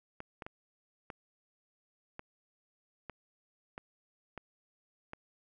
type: clicks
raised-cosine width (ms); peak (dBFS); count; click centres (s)
0.5; -27; 9; 0.204 / 0.422 / 0.465 / 1.102 / 2.194 / 3.097 / 3.779 / 4.377 / 5.134
effects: none